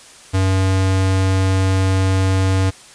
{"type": "tone", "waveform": "square", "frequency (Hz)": 95, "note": "F#2", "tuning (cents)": 46, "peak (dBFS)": -14, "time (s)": [0.33, 2.71], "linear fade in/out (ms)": 20, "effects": ["white hiss -42 dBFS RMS until 2.94 s", "resampled to 22050 Hz"]}